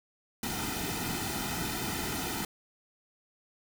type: noise with comb filter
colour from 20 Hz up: pink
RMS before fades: -34 dBFS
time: 0.43-2.45 s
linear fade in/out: 2 ms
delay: 1.8 ms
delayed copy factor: -0.8
effects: none